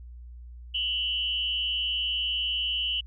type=tone with amplitude modulation; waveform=sine; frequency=2960 Hz; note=F#7; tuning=in tune; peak=-22 dBFS; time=0.74-3.01 s; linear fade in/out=10 ms; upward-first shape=sine; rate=220 Hz; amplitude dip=80%; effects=added 60 Hz sine -41 dBFS peak until 3.06 s